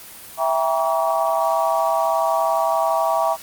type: chord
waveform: sine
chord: E diminished seventh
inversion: none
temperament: just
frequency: 659.3 / 791.1 / 949.3 / 1139.2 Hz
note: E5 / G5 / Bb5 / Db6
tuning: 0 / +16 / +31 / +47 cents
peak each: -20 / -23 / -23 / -24 dBFS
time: 0.37-3.37 s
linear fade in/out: 50 ms
effects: white hiss -39 dBFS RMS until 3.42 s + Opus 24 kbps

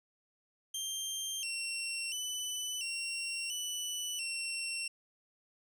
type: tone with pitch steps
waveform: 20% pulse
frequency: 3170 / 2727 / 2994 / 2742 / 2972 / 2722 Hz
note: G7 / F7 / F#7 / F7 / F#7 / F7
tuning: +19 / -42 / +20 / -32 / +7 / -45 cents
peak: -30 dBFS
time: 0.74-4.88 s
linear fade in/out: 5 ms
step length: 690 ms
effects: none

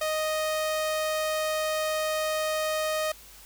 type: tone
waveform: sawtooth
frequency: 622.3 Hz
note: D#5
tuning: in tune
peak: -22 dBFS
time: 0.01-3.12 s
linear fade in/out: 5 ms
effects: added 50 Hz sine -55 dBFS peak until 3.45 s + white hiss -50 dBFS RMS until 3.45 s

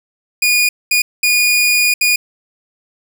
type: tone bursts at uneven times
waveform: sawtooth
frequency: 2447 Hz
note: D#7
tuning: 29 cents flat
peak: -7 dBFS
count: 4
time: 0.42-0.69 / 0.91-1.02 / 1.23-1.94 / 2.01-2.16 s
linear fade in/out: 5 ms
effects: none

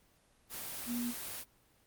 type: tone in noise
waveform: sine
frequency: 240.1 Hz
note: B3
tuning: 49 cents flat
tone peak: -34 dBFS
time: 0.86-1.14 s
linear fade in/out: 50 ms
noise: white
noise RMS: -42 dBFS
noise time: 0.49-1.45 s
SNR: +5 dB
effects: pink hiss -68 dBFS RMS until 1.86 s + Opus 24 kbps

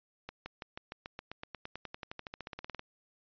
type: accelerating click train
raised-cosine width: 0.3 ms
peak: -25 dBFS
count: 27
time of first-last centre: 0.29-2.794 s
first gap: 170 ms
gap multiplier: 0.95
effects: resampled to 11025 Hz

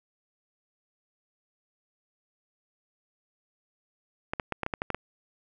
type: clicks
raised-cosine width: 0.5 ms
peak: -14 dBFS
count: 9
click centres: 4.335 / 4.398 / 4.523 / 4.633 / 4.664 / 4.738 / 4.819 / 4.903 / 4.946 s
effects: none

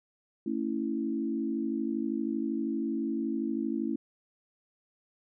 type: chord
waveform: sine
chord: A major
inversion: none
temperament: equal with one note detuned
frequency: 224.2 / 277.2 / 329.6 Hz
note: A3 / C#4 / E4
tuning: +33 / 0 / 0 cents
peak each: -33 dBFS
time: 0.46-3.96 s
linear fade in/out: 5 ms
effects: none

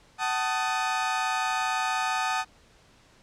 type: chord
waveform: 30% pulse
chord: D# diminished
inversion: first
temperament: equal with one note detuned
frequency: 754.2 / 880 / 1244.5 Hz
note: F#5 / A5 / D#6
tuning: +33 / 0 / 0 cents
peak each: -27 dBFS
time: 0.18-2.45 s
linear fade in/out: 50 ms
effects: pink hiss -58 dBFS RMS until 3.22 s + low-pass 7000 Hz 12 dB/octave

